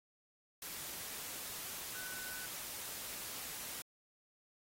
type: tone in noise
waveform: sine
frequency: 1500 Hz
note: F#6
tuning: 23 cents sharp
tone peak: -48 dBFS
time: 1.95-2.46 s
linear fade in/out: 2 ms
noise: white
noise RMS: -45 dBFS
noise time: 0.62-3.82 s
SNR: -6 dB
effects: AAC 48 kbps